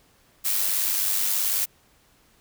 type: noise with amplitude modulation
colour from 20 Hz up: blue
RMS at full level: -22 dBFS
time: 0.44-1.66 s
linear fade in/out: 20 ms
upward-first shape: sine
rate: 98.5 Hz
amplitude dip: 45%
effects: pink hiss -60 dBFS RMS until 2.4 s